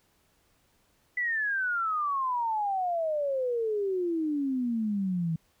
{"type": "exponential sweep", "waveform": "sine", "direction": "down", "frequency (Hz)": [2002, 158.8], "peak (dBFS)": -26, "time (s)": [1.17, 5.36], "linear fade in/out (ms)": 5, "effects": ["pink hiss -68 dBFS RMS until 5.6 s"]}